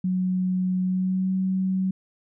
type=tone with pitch glide; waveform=sine; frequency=184.3 to 188.39 Hz; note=F#3 to F#3; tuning=-7 to +31 cents; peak=-21 dBFS; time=0.04-1.91 s; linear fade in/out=5 ms; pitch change=+38 cents; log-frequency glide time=0.83-1.33 s; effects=none